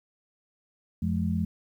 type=tone cluster; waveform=sine; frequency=88.6 / 174.5 / 212.7 Hz; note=F2 / F3 / G#3; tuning=+25 / -1 / +42 cents; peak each=-29 dBFS; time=1.02-1.45 s; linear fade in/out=5 ms; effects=10-bit